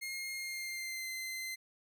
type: tone with pitch glide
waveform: sawtooth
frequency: 2138 to 2068 Hz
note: C7 to C7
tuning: +37 to -21 cents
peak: -35 dBFS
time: 0.01-1.56 s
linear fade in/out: 20 ms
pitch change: -58 cents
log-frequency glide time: 0.35-1.08 s
effects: none